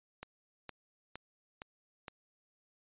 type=click train; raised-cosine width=0.3 ms; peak=-27 dBFS; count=5; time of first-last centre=0.23-2.082 s; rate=2.16 Hz; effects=resampled to 8000 Hz